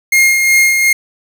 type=tone with tremolo; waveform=45% pulse; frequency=2134 Hz; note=C7; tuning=34 cents sharp; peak=-6 dBFS; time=0.12-0.93 s; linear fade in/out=5 ms; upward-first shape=sine; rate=2.7 Hz; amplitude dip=40%; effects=none